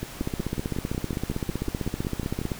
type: two click trains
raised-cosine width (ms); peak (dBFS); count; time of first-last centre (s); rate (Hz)
3; -14 / -17; 37 / 14; 0.21-2.518 / 0.03-2.415; 15.6 / 5.45
effects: pink hiss -41 dBFS RMS until 2.59 s